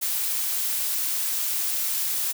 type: noise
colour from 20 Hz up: blue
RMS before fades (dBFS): -26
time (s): 0.01-2.33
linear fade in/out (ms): 20
effects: none